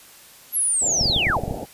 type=linear sweep; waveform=sine; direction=down; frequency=11740 to 246.9 Hz; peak=-18 dBFS; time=0.52-1.41 s; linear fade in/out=50 ms
type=low-pass noise; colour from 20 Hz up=white; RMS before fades=-32 dBFS; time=0.81-1.66 s; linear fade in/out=20 ms; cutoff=830 Hz; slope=96 dB/octave
type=clicks; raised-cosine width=5 ms; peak=-14 dBFS; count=10; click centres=1.012 / 1.057 / 1.099 / 1.163 / 1.269 / 1.3 / 1.367 / 1.436 / 1.48 / 1.511 s
effects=white hiss -47 dBFS RMS until 1.73 s + resampled to 32000 Hz